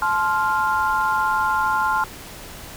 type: chord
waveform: sine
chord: F major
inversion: first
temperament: equal with one note detuned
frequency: 865.4 / 1046.5 / 1396.9 Hz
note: A5 / C6 / F6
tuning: -29 / 0 / 0 cents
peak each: -22 dBFS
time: 0.02-2.04 s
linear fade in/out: 2 ms
effects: pink hiss -38 dBFS RMS until 2.76 s